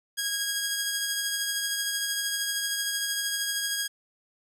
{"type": "tone with tremolo", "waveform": "10% pulse", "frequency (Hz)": 1641, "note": "G#6", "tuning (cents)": -21, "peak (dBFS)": -17, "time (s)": [0.17, 3.88], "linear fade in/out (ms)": 20, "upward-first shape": "triangle", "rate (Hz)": 13, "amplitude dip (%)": 35, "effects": []}